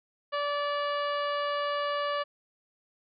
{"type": "harmonic tone", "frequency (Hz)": 579, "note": "D5", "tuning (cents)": -25, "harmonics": [1, 2, 3, 4, 5, 6, 7, 8], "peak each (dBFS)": [-31, -31, -38, -46, -40, -48, -50, -48], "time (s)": [0.32, 2.24], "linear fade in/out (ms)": 20, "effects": []}